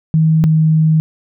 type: tone pair in turn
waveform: sine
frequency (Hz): 158.9 / 157.71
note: D#3 / D#3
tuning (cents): +37 / +24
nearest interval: unison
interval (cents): 13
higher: first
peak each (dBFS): -8 / -8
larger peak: neither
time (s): 0.14-0.44 / 0.44-1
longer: second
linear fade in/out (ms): 0
effects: none